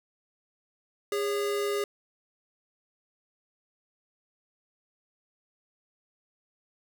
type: tone pair together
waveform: square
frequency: 407.4 / 555 Hz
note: G#4 / C#5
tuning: -33 / +2 cents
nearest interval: perfect fourth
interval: 535 cents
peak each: -28 / -37 dBFS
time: 1.12-1.84 s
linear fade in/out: 2 ms
effects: none